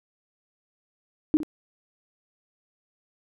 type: tone with echo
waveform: sine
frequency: 306.7 Hz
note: D#4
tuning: 25 cents flat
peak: -15 dBFS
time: 1.34-1.37 s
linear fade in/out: 0 ms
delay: 62 ms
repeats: 1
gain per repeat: -13 dB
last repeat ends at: 1.432 s
effects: none